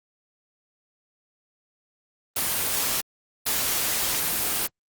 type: noise bursts at uneven times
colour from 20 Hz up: white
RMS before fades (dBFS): -25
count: 2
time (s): 2.36-3.01 / 3.46-4.67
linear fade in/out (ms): 5
effects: Opus 24 kbps